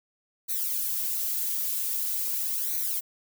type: noise with flanger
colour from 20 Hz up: violet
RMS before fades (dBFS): -29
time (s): 0.48-3.01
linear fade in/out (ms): 20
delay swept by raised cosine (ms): 0.48 to 5.48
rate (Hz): 0.44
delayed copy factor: +1
effects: none